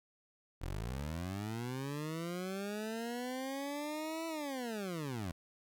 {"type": "linear two-way sweep", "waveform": "20% pulse", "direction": "up then down", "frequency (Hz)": [39.35, 330.3, 80.4], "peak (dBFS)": -33, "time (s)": [0.61, 5.32], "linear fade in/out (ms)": 10, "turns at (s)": 4.27, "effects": []}